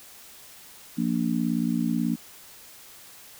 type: chord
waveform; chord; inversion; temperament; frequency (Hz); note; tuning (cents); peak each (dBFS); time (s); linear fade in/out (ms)
sine; Bb major; second; just; 174.81 / 233.1 / 291.4; F3 / Bb3 / D4; +2 / 0 / -13; -28 / -25 / -29; 0.97-2.16; 20
effects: white hiss -48 dBFS RMS until 3.39 s